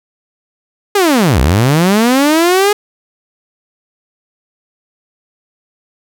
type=linear two-way sweep; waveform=sawtooth; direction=down then up; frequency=420.5 to 58.27 to 420.5 Hz; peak=-4 dBFS; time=0.95-2.73 s; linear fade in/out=5 ms; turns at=1.4 s; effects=none